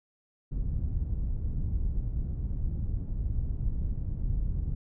pink low-pass noise, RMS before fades -30 dBFS, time 0.51-4.75 s, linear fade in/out 10 ms, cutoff 100 Hz, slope 12 dB/octave, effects none

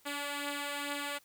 5% pulse beating tone pair, 286.6 / 288.9 Hz, D4 / D4, -42 / -28 cents, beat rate 2.3 Hz, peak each -25 / -31 dBFS, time 0.05-1.19 s, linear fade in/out 20 ms, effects white hiss -65 dBFS RMS until 1.24 s

